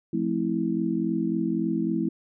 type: chord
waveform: sine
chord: F major seventh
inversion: none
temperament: just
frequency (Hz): 174.61 / 218.3 / 261.9 / 327.4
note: F3 / A3 / C4 / E4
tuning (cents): 0 / -13 / +2 / -12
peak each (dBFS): -30 / -28 / -31 / -27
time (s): 0.13-2.09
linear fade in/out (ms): 5
effects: none